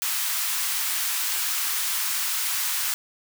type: high-pass noise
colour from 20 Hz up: white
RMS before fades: -26 dBFS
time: 0.02-2.94 s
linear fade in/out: 0 ms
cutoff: 960 Hz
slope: 24 dB/octave
effects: none